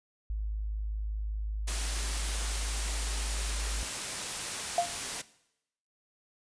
sine tone, 52.6 Hz, G#1, 23 cents sharp, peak -30 dBFS, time 0.3-3.83 s, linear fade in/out 0 ms
white noise, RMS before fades -35 dBFS, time 1.67-5.22 s, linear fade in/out 10 ms
sine tone with exponential decay, 696 Hz, F5, 6 cents flat, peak -20 dBFS, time 4.78-4.96 s, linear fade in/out 2 ms, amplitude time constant 38 ms
effects noise-tail reverb RT60 0.8 s tail -18 dB re dry + resampled to 22050 Hz

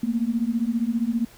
sine beating tone pair, 224.5 / 239.5 Hz, A3 / A#3, +35 / +47 cents, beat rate 15 Hz, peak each -24 dBFS, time 0.03-1.25 s, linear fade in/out 5 ms, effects pink hiss -50 dBFS RMS until 1.37 s

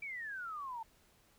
sine exponential sweep, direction down, 2349 to 880 Hz, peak -40 dBFS, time 0.02-0.83 s, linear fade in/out 5 ms, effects pink hiss -68 dBFS RMS until 1.38 s

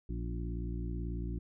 harmonic tone with a mistuned harmonic, 58.27 Hz, A#1, in tune, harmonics 1 / 2 / 3 / 4 / 5 / 6, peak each -36 / -42 / -43 / -51 / -46 / -48 dBFS, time 0.09-1.39 s, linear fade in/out 5 ms, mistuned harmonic 4, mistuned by +45 cents, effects none

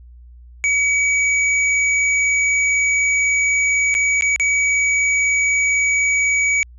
square tone with dropouts, 2271 Hz, C#7, 41 cents sharp, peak -15 dBFS, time 0.64-6.63 s, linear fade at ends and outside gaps 0 ms, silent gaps 3.942-3.95 / 4.21-4.222 / 4.361-4.398 s, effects added 60 Hz sine -39 dBFS peak until 6.78 s + resampled to 22050 Hz

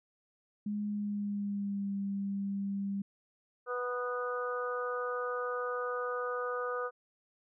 sine tone with pitch glide, 207.7 to 198.32 Hz, G#3 to G3, 0 to +20 cents, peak -32 dBFS, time 0.66-3.02 s, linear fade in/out 5 ms, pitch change -80 cents, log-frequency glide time 0.86-1.95 s
harmonic tone, 246.7 Hz, B3, 2 cents flat, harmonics 2 / 3 / 4 / 5 / 6, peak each -35 / -47 / -47 / -37 / -42 dBFS, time 3.66-6.91 s, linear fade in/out 50 ms
effects none

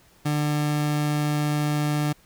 30% pulse tone, 148.8 Hz, D3, 23 cents sharp, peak -19 dBFS, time 0.25-2.13 s, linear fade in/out 10 ms, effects pink hiss -57 dBFS RMS until 2.25 s

